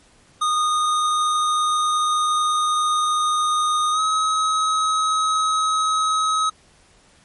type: tone with pitch glide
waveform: square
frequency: 1232 to 1274 Hz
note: D#6 to D#6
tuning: -17 to +41 cents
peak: -18 dBFS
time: 0.41-6.5 s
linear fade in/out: 10 ms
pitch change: +58 cents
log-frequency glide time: 3.92-4 s
effects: pink hiss -54 dBFS RMS until 7.24 s + MP3 48 kbps